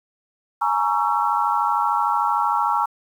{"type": "chord", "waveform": "sine", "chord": "A# half-diminished seventh", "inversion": "third", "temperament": "just", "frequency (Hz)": [839.1, 932.3, 1118.8, 1342.6], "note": ["G#5", "A#5", "C#6", "E6"], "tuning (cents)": [18, 0, 16, 31], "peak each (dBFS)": [-23, -22, -24, -24], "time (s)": [0.61, 2.86], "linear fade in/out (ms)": 10, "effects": ["8-bit"]}